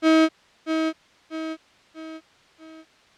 35% pulse tone with echo, 319.1 Hz, D#4, 44 cents sharp, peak -12 dBFS, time 0.02-0.29 s, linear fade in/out 50 ms, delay 640 ms, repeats 4, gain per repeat -7 dB, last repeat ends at 2.85 s, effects white hiss -55 dBFS RMS until 3.17 s + low-pass 4000 Hz 12 dB/octave

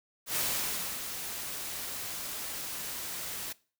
white noise with ADSR envelope, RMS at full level -30 dBFS, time 0.26-3.53 s, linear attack 99 ms, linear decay 620 ms, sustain -8 dB, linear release 10 ms, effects noise-tail reverb RT60 0.4 s tail -22 dB re dry

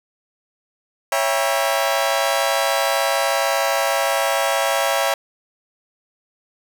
sawtooth chord, C# diminished seventh, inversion none, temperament just, 554.4 / 665.2 / 798.3 / 957.9 Hz, C#5 / E5 / G5 / Bb5, 0 / +16 / +31 / +47 cents, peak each -18 / -18 / -20 / -22 dBFS, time 1.12-5.14 s, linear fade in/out 2 ms, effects none

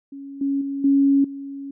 sine tone with level steps, 277.2 Hz, C#4, in tune, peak -33 / -19 / -24 / -13 / -30 dBFS, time 0.12-1.71 s, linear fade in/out 5 ms, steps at 0.41 / 0.61 / 0.84 / 1.24 s, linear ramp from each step 5 ms, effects none

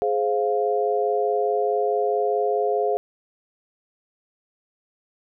sine chord, F minor, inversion first, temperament just, 419.1 / 523.8 / 698.5 Hz, Ab4 / C5 / F5, +16 / +2 / 0 cents, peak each -22 / -26 / -24 dBFS, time 0.02-2.97 s, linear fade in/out 0 ms, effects none

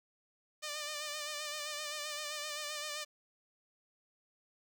5% pulse tone with vibrato, 598 Hz, D5, 31 cents sharp, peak -27 dBFS, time 0.62-3.05 s, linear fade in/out 20 ms, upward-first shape sine, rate 7.7 Hz, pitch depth 42 cents each way, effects none

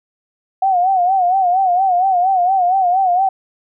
sine tone with vibrato, 740 Hz, F#5, in tune, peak -11 dBFS, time 0.62-3.29 s, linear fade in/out 5 ms, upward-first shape sine, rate 4.3 Hz, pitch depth 94 cents each way, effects none

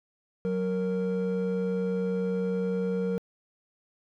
triangle tone pair together, 185 / 465.1 Hz, F#3 / A#4, 0 / -4 cents, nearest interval octave + major third, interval 1596 cents, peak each -26 dBFS, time 0.45-3.18 s, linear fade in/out 0 ms, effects tanh soft clip ceiling -18 dBFS

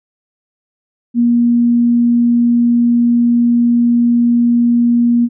sine tone, 237.9 Hz, A#3, 35 cents sharp, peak -8 dBFS, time 1.14-5.29 s, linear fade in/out 50 ms, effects none

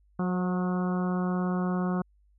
harmonic tone with a mistuned harmonic, 181.7 Hz, F#3, 31 cents flat, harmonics 1 / 2 / 3 / 4 / 5 / 6 / 7 / 8, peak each -26 / -35 / -40 / -39 / -44 / -40 / -41 / -45 dBFS, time 0.19-2.02 s, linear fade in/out 5 ms, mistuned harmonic 3, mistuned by -24 cents, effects added 50 Hz sine -60 dBFS peak until 2.38 s

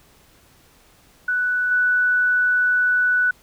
sine tone with level steps, 1484 Hz, F#6, 5 cents sharp, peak -18 / -15 dBFS, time 1.28-3.31 s, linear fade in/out 5 ms, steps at 1.71 s, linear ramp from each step 5 ms, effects pink hiss -54 dBFS RMS until 3.42 s

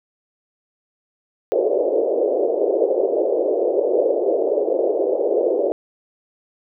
white band-pass noise, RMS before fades -19 dBFS, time 1.52-5.72 s, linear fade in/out 0 ms, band 360 to 580 Hz, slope 48 dB/octave, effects none

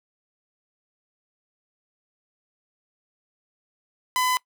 sawtooth tone, 1008 Hz, B5, 35 cents sharp, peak -17 dBFS, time 4.16-4.37 s, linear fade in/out 0 ms, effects noise-tail reverb RT60 0.1 s tail -22 dB re dry

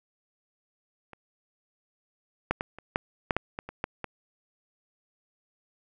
clicks, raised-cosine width 0.5 ms, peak -30 / -9 / -15 / -28 / -10 / -9 / -10 / -18 / -24 / -13 / -18 dBFS, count 11, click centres 1.133 / 2.51 / 2.609 / 2.786 / 2.959 / 3.308 / 3.366 / 3.589 / 3.69 / 3.841 / 4.043 s, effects none

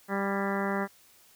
harmonic tone with a mistuned harmonic, 197.3 Hz, G3, 11 cents sharp, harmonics 1 / 2 / 3 / 4 / 5 / 6 / 7 / 8 / 9 / 10, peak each -31 / -34 / -36 / -37 / -38 / -39 / -39 / -40 / -41 / -41 dBFS, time 0.08-0.88 s, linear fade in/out 50 ms, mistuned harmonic 8, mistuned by +51 cents, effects white hiss -59 dBFS RMS until 1.35 s

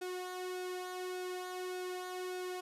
sawtooth tone with flanger, 365.3 Hz, F#4, 22 cents flat, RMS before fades -41 dBFS, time 0.01-2.61 s, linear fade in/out 10 ms, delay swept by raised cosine 0.97 to 2.37 ms, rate 1.7 Hz, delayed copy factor -0.6, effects resampled to 32000 Hz

